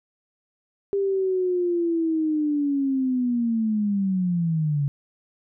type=linear sweep; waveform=sine; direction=down; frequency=400 to 139 Hz; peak=-20 dBFS; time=0.93-4.88 s; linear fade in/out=0 ms; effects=none